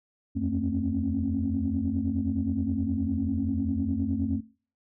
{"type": "tone cluster", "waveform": "sine", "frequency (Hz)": [80.2, 89.5, 221.8, 267, 276.8], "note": ["E2", "F2", "A3", "C4", "C#4"], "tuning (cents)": [-47, 43, 14, 35, -2], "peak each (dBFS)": [-36, -31, -30, -29, -35], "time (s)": [0.35, 4.41], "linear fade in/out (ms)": 20, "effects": ["noise-tail reverb RT60 0.4 s tail -20 dB re dry", "tanh soft clip ceiling -15 dBFS"]}